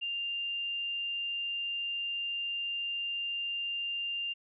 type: tone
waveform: sine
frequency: 2794 Hz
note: F7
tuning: in tune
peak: -32 dBFS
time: 0.01-4.34 s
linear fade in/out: 20 ms
effects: none